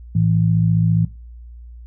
sine tone pair together, 110 / 164.81 Hz, A2 / E3, 0 / 0 cents, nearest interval perfect fifth, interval 700 cents, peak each -16 dBFS, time 0.15-1.05 s, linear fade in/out 5 ms, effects noise-tail reverb RT60 0.3 s tail -18 dB re dry + added 59 Hz sine -35 dBFS peak until 1.86 s

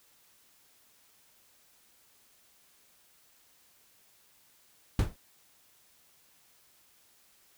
brown noise with exponential decay, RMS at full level -19 dBFS, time 4.99-5.16 s, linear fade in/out 2 ms, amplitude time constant 36 ms, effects white hiss -64 dBFS RMS until 7.57 s

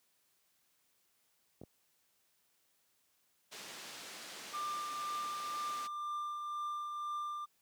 clicks, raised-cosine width 2 ms, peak -36 dBFS, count 2, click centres 1.615 / 1.636 s
white band-pass noise, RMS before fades -49 dBFS, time 3.51-5.88 s, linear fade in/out 20 ms, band 180 to 5800 Hz, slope 12 dB/octave
triangle tone with tremolo, 1191 Hz, D6, 24 cents sharp, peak -34 dBFS, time 4.53-7.46 s, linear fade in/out 20 ms, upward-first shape triangle, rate 2 Hz, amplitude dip 35%
effects white hiss -75 dBFS RMS until 7.61 s + high-pass 80 Hz 12 dB/octave

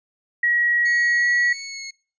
sine tone with pitch glide, 1910 to 1928.8 Hz, A#6 to B6, +42 to -41 cents, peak -16 dBFS, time 0.43-1.53 s, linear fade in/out 5 ms, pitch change +17 cents, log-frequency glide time 1.17-1.27 s
15% pulse tone with vibrato, 2192 Hz, C#7, 20 cents flat, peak -24 dBFS, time 0.85-1.91 s, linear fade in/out 10 ms, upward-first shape sine, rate 1.7 Hz, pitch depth 14 cents each way
effects noise-tail reverb RT60 0.4 s tail -25 dB re dry + resampled to 16000 Hz

